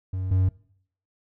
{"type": "tone pair in turn", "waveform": "triangle", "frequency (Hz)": [93.5, 93.5], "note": ["F#2", "F#2"], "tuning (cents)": [19, 19], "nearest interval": "unison", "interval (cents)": 0, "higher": "neither", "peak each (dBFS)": [-24, -16], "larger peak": "second", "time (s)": [[0.13, 0.31], [0.31, 0.49]], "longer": "neither", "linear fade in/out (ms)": 5, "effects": ["noise-tail reverb RT60 0.6 s tail -21 dB re dry"]}